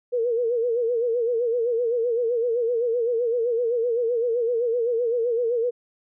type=tone with vibrato; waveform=sine; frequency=472 Hz; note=A#4; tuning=22 cents sharp; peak=-20 dBFS; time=0.12-5.71 s; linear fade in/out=20 ms; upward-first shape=sine; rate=7.8 Hz; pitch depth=87 cents each way; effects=none